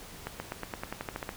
accelerating click train, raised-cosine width 0.5 ms, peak -19 dBFS, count 12, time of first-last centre 0.27-1.291 s, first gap 130 ms, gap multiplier 0.93, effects pink hiss -47 dBFS RMS until 1.36 s

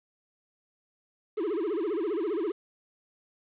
triangle tone with vibrato, 373.3 Hz, F#4, 15 cents sharp, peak -25 dBFS, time 1.37-2.52 s, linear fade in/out 10 ms, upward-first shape sine, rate 15 Hz, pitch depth 280 cents each way, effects resampled to 8000 Hz + 9-bit

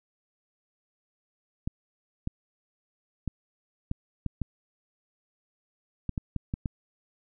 clicks, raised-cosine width 5 ms, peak -17 dBFS, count 11, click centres 1.675 / 2.274 / 3.277 / 3.914 / 4.263 / 4.417 / 6.093 / 6.178 / 6.363 / 6.539 / 6.658 s, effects none

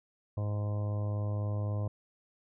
harmonic tone, 103.83 Hz, G#2, in tune, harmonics 1 / 2 / 3 / 4 / 5 / 6 / 7 / 8 / 9 / 10, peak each -30 / -45 / -47 / -51 / -45 / -46 / -54 / -57 / -57 / -52 dBFS, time 0.37-1.88 s, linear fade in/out 5 ms, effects none

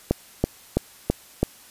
click train, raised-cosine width 2 ms, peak -5 dBFS, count 5, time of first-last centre 0.11-1.43 s, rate 3.03 Hz, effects white hiss -49 dBFS RMS until 1.7 s + resampled to 32000 Hz

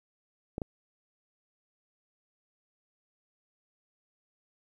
clicks, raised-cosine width 2 ms, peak -20 dBFS, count 2, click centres 0.581 / 0.618 s, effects 10-bit

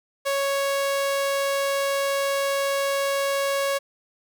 sawtooth tone, 554.4 Hz, C#5, in tune, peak -18 dBFS, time 0.25-3.79 s, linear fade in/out 20 ms, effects none

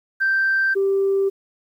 sine tone pair in turn, 1566 / 391.5 Hz, G6 / G4, -2 / -2 cents, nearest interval 2 octaves, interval 2400 cents, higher first, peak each -15 / -15 dBFS, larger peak neither, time 0.2-0.75 / 0.75-1.3 s, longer neither, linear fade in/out 20 ms, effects tanh soft clip ceiling -12 dBFS + 9-bit

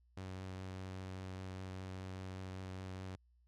sawtooth tone with vibrato, 93.8 Hz, F#2, 24 cents sharp, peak -40 dBFS, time 0.17-3.16 s, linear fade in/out 5 ms, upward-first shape triangle, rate 5 Hz, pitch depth 12 cents each way, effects added 60 Hz sine -67 dBFS peak until 3.47 s + low-pass 7000 Hz 12 dB/octave

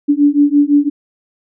sine beating tone pair, 286.4 / 292.3 Hz, D4 / D4, -43 / -8 cents, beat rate 5.9 Hz, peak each -11 dBFS, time 0.08-0.9 s, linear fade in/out 20 ms, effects none

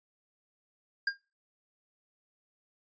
square tone with exponential decay, 1610 Hz, G6, 46 cents sharp, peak -24 dBFS, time 1.07-1.17 s, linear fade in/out 5 ms, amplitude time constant 20 ms, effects noise-tail reverb RT60 0.3 s tail -22 dB re dry + resampled to 16000 Hz

